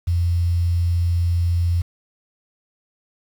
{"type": "tone with quantisation", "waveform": "sine", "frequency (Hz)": 86.4, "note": "F2", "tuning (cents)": -18, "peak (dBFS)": -16, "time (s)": [0.07, 1.82], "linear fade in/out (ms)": 10, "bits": 7, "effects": []}